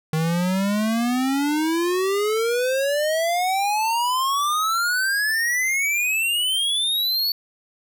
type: exponential sweep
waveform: square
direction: up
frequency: 155.56 to 4486 Hz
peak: -20 dBFS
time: 0.13-7.32 s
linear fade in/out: 2 ms
effects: none